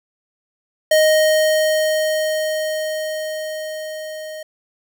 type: tone with level ramp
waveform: square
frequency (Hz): 622.3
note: D#5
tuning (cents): 0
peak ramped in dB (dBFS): -11 to -30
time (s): 0.91-4.43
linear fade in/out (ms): 5
effects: none